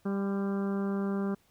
harmonic tone with a mistuned harmonic, 197.5 Hz, G3, 13 cents sharp, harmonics 1 / 2 / 3 / 4 / 5 / 6 / 7 / 8, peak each -29 / -35 / -44 / -47 / -48 / -46 / -48 / -52 dBFS, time 0.05-1.35 s, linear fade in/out 10 ms, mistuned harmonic 5, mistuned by +37 cents, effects pink hiss -67 dBFS RMS until 1.5 s

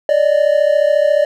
triangle tone pair together, 575.8 / 610 Hz, D5 / D#5, -34 / -34 cents, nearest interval minor second, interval 100 cents, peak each -11 dBFS, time 0.09-1.25 s, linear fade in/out 2 ms, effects none

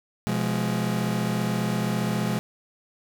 40% pulse chord, F diminished, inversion second, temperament just, 125.72 / 174.61 / 209.5 Hz, Cb3 / F3 / Ab3, +31 / 0 / +15 cents, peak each -28 / -28 / -26 dBFS, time 0.27-2.39 s, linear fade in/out 0 ms, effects none

